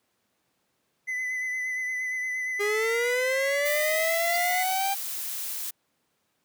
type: tone with vibrato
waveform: triangle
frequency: 2016 Hz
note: B6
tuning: 35 cents sharp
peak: -26 dBFS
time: 1.07-4.64 s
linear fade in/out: 20 ms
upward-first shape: sine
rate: 8.6 Hz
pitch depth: 24 cents each way
type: linear sweep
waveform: 45% pulse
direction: up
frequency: 405 to 794 Hz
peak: -25 dBFS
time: 2.59-4.95 s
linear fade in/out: 20 ms
type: noise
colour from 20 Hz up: blue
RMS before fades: -33 dBFS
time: 3.65-5.71 s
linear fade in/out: 10 ms
type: tone with exponential growth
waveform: sine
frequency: 4657 Hz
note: D8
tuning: 15 cents flat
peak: -28 dBFS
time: 4.29-4.36 s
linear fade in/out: 1 ms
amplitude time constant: 15 ms
effects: pink hiss -73 dBFS RMS until 6.44 s + high-pass 150 Hz 12 dB/octave